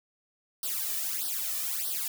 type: noise with flanger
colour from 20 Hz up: blue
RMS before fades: -32 dBFS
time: 0.63-2.08 s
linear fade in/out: 2 ms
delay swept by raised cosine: 0.21 to 1.71 ms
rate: 1.6 Hz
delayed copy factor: +1
effects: none